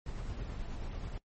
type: noise with tremolo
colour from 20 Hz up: brown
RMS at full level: -38 dBFS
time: 0.06-1.18 s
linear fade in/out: 2 ms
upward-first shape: sine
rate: 9.3 Hz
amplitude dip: 30%
effects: noise-tail reverb RT60 0.1 s tail -20 dB re dry + MP3 32 kbps